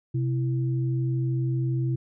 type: tone pair together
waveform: sine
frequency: 129.5 / 331.6 Hz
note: C3 / E4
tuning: -17 / +10 cents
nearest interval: octave + major third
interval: 1627 cents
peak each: -23 / -33 dBFS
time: 0.14-1.96 s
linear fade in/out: 10 ms
effects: none